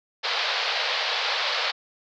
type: band-pass noise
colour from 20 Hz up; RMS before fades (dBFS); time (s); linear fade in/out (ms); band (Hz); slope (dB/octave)
white; -26; 0.23-1.72; 20; 480 to 4700; 48
effects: none